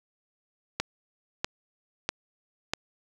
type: click train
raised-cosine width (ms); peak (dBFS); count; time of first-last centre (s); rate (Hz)
0.2; -9; 4; 0.8-2.735; 1.55
effects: 8-bit